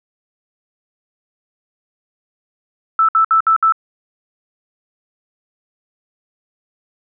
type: tone bursts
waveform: sine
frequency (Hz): 1318.5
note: E6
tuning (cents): 0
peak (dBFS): -9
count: 5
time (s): 2.99-3.723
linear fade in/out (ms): 2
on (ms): 97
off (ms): 62
effects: none